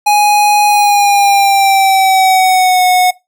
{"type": "tone with pitch glide", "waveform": "square", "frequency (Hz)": [830.6, 731.5], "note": ["G#5", "F#5"], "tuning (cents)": [0, -20], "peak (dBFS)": -7, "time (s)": [0.06, 3.11], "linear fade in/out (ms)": 10, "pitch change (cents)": -220, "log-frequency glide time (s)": [0.67, 2.85], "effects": ["noise-tail reverb RT60 0.2 s tail -20 dB re dry"]}